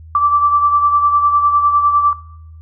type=beating tone pair; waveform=sine; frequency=1165 / 1174.9 Hz; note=D6 / D6; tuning=-14 / 0 cents; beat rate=9.9 Hz; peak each=-11 / -19 dBFS; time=0.15-2.13 s; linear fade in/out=2 ms; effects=noise-tail reverb RT60 0.8 s tail -18 dB re dry + added 80 Hz sine -34 dBFS peak until 2.61 s